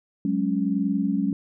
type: chord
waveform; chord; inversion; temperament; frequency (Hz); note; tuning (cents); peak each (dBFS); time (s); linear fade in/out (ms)
sine; F# suspended second; none; equal with one note detuned; 186.5 / 207.7 / 277.2; F#3 / G#3 / C#4; +14 / 0 / 0; -26 / -25 / -25; 0.25-1.33; 2
effects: none